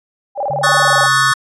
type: tone with vibrato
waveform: sine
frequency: 679 Hz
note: F5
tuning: 49 cents flat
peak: -16 dBFS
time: 0.35-1.09 s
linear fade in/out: 50 ms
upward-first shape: square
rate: 19 Hz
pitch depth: 290 cents each way
type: tone with pitch glide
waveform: sine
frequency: 143.9 to 133.49 Hz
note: D3 to C3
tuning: -35 to +35 cents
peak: -25 dBFS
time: 0.5-1.32 s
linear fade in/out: 0 ms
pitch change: -130 cents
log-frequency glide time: 0.81-1.04 s
type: chord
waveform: square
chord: D# half-diminished seventh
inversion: third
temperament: equal with one note detuned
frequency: 1108.7 / 1256.1 / 1480 / 1760 Hz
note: C#6 / D#6 / F#6 / A6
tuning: 0 / +16 / 0 / 0 cents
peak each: -17 dBFS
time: 0.63-1.34 s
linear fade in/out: 10 ms
effects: resampled to 24000 Hz